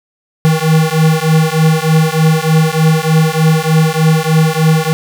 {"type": "beating tone pair", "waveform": "square", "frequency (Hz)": [157.1, 160.4], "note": ["D#3", "E3"], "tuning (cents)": [17, -47], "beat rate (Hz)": 3.3, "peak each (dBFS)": -12, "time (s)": [0.45, 4.93], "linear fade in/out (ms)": 0, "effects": []}